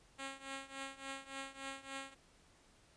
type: tone with tremolo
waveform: 5% pulse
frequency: 271.1 Hz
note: C#4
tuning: 38 cents flat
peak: -30 dBFS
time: 0.18-2.15 s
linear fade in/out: 20 ms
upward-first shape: triangle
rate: 3.5 Hz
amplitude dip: 90%
effects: pink hiss -67 dBFS RMS until 2.96 s + resampled to 22050 Hz